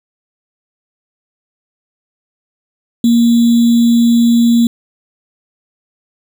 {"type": "tone with sample-and-hold", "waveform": "sine", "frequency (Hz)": 234.3, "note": "A#3", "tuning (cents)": 9, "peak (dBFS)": -6, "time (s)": [3.04, 4.67], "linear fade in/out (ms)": 2, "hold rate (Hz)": 3675, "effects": []}